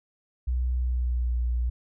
sine tone with pitch glide, 62.2 to 60.22 Hz, B1 to B1, +13 to -43 cents, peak -23 dBFS, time 0.47-1.7 s, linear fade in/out 10 ms, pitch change -56 cents, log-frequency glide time 0.8-1.33 s, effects none

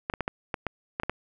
clicks, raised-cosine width 0.5 ms, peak -13 dBFS, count 9, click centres 0.099 / 0.138 / 0.207 / 0.279 / 0.542 / 0.667 / 0.999 / 1.034 / 1.096 s, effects none

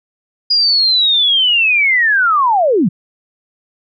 sine linear sweep, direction down, 4912 to 147.4 Hz, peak -9 dBFS, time 0.5-2.89 s, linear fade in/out 10 ms, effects none

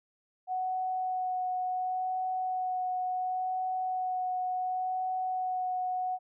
sine tone with vibrato, 740 Hz, F#5, in tune, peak -29 dBFS, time 0.47-6.19 s, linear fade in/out 50 ms, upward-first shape sine, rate 0.7 Hz, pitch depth 11 cents each way, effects none

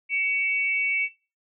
sine tone pair together, 2248 / 2673 Hz, C#7 / E7, +24 / +23 cents, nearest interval minor third, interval 299 cents, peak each -23 / -29 dBFS, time 0.09-1.09 s, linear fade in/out 50 ms, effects noise-tail reverb RT60 0.3 s tail -17 dB re dry

